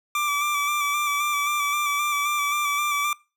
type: tone with vibrato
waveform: 25% pulse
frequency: 1168 Hz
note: D6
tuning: 10 cents flat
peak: -18 dBFS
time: 0.15-3.13 s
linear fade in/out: 2 ms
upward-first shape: square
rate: 3.8 Hz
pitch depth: 24 cents each way
effects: noise-tail reverb RT60 0.3 s tail -22 dB re dry